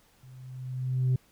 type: tone with level ramp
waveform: sine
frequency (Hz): 128.4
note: C3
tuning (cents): -32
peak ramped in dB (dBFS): -48 to -18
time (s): 0.23-1.16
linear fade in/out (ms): 5
effects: tanh soft clip ceiling -20 dBFS + pink hiss -63 dBFS RMS until 1.31 s